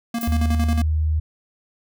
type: tone with tremolo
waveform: square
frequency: 233.3 Hz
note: A#3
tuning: 2 cents sharp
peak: -22 dBFS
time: 0.14-0.82 s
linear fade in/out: 5 ms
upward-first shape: square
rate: 11 Hz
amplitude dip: 65%
type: noise with exponential decay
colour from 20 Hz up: violet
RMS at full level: -28 dBFS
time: 0.21-0.42 s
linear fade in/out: 2 ms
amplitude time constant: 45 ms
type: tone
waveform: sine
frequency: 77.7 Hz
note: D#2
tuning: 2 cents flat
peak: -17 dBFS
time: 0.27-1.2 s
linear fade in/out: 10 ms
effects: none